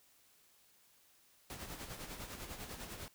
pink noise with tremolo, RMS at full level -45 dBFS, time 1.5-3.08 s, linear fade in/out 0 ms, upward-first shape sine, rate 10 Hz, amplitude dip 55%, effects white hiss -68 dBFS RMS until 3.14 s

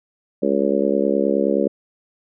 harmonic tone, 69.6 Hz, C#2, 8 cents sharp, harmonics 3 / 4 / 5 / 6 / 7 / 8, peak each -23 / -23 / -23 / -23 / -23 / -23 dBFS, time 0.42-1.68 s, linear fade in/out 10 ms, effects none

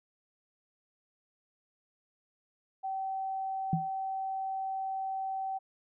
sine tone, 769 Hz, G5, 33 cents flat, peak -32 dBFS, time 2.83-5.59 s, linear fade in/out 20 ms
sine tone with exponential decay, 163.2 Hz, E3, 17 cents flat, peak -22 dBFS, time 3.73-3.89 s, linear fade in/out 2 ms, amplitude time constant 33 ms
effects none

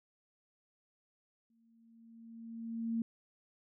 sine tone with exponential growth, 228.6 Hz, A#3, 34 cents flat, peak -30 dBFS, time 1.5-3.02 s, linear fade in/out 2 ms, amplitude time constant 330 ms, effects none

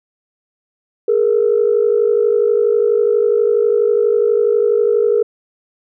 sine tone pair together, 417.2 / 469.4 Hz, G#4 / A#4, +8 / +12 cents, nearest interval major second, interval 204 cents, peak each -13 / -13 dBFS, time 1.08-5.23 s, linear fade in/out 5 ms, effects tanh soft clip ceiling -4 dBFS

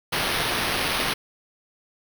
white noise with sample-and-hold, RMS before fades -25 dBFS, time 0.12-1.14 s, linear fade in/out 10 ms, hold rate 7350 Hz, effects none

